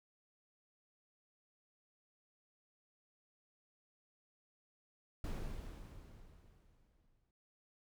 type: noise with exponential decay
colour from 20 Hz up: brown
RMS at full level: -39 dBFS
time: 5.24-7.31 s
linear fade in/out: 2 ms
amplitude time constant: 450 ms
effects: none